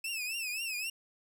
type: tone with vibrato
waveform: sawtooth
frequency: 2601 Hz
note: E7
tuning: 24 cents flat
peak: -31 dBFS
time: 0.04-0.9 s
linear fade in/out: 5 ms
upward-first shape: triangle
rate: 3.8 Hz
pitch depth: 140 cents each way
effects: none